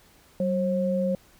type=tone pair together; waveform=sine; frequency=190 / 537.4 Hz; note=F#3 / C5; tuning=+46 / +46 cents; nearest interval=octave + tritone; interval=1800 cents; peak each=-25 dBFS; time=0.4-1.15 s; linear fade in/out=2 ms; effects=pink hiss -57 dBFS RMS until 1.39 s